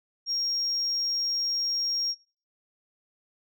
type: tone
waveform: sine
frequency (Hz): 5580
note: F8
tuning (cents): -2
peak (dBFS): -24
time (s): 0.26-2.15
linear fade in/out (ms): 50
effects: noise-tail reverb RT60 0.4 s tail -24 dB re dry + tanh soft clip ceiling -22 dBFS